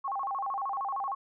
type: tone with vibrato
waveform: sine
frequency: 932.3 Hz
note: A#5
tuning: in tune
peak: -30 dBFS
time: 0.04-1.15 s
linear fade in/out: 10 ms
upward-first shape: square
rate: 13 Hz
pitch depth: 280 cents each way
effects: none